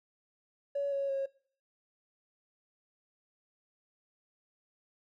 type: tone with pitch steps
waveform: triangle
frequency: 564 / 554.3 / 544.8 Hz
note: C#5 / C#5 / C#5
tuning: +30 / 0 / -30 cents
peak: -26 dBFS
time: 0.75-1.26 s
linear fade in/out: 10 ms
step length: 170 ms
effects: noise-tail reverb RT60 0.5 s tail -25 dB re dry + tanh soft clip ceiling -28 dBFS